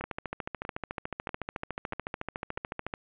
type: two click trains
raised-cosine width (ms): 0.5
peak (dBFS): -18 / -21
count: 41 / 5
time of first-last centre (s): 0.04-2.939 / 0.01-2.574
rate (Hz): 13.8 / 1.56
effects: resampled to 8000 Hz + 8-bit